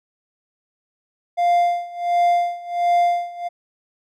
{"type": "tone with tremolo", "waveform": "triangle", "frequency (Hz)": 698.5, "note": "F5", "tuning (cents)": 0, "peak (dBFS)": -11, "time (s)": [1.37, 3.49], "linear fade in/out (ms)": 20, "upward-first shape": "sine", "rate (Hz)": 1.4, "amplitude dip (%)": 90, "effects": []}